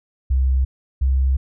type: tone pair in turn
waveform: sine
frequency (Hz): 65.41 / 66.09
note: C2 / C2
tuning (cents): 0 / +18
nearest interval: unison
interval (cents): 18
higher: second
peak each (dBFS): -14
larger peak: neither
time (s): 0.3-0.65 / 1.01-1.37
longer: second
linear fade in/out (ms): 10
effects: none